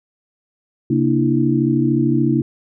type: tone cluster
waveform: sine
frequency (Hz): 135.3 / 234.1 / 297.9 / 331.4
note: C#3 / A#3 / D4 / E4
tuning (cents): -42 / +8 / +25 / +9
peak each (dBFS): -19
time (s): 0.9-2.42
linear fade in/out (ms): 5
effects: none